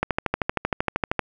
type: click train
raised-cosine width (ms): 0.5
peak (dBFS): -6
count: 16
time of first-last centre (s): 0.03-1.193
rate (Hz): 12.9
effects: none